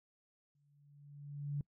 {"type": "tone with exponential growth", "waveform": "sine", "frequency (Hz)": 144, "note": "D3", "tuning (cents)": -34, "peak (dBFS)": -33, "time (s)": [0.55, 1.61], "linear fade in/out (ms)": 2, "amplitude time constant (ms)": 230, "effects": ["noise-tail reverb RT60 0.1 s tail -24 dB re dry"]}